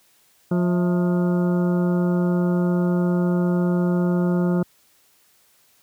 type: harmonic tone with a mistuned harmonic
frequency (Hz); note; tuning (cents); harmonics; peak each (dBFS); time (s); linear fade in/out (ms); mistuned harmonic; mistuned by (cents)
177.1; F3; +24; 1 / 2 / 3 / 4 / 5 / 6 / 7 / 8; -18 / -25 / -31 / -35 / -38 / -44 / -39 / -40; 0.51-4.63; 5; 4; -120
effects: white hiss -59 dBFS RMS until 5.82 s + high-pass 60 Hz 12 dB/octave